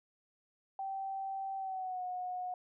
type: tone with pitch glide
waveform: sine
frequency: 776 to 728.2 Hz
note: G5 to F#5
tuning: -18 to -28 cents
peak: -36 dBFS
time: 0.79-2.54 s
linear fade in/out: 2 ms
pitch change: -110 cents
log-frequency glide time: 1.57-2.03 s
effects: none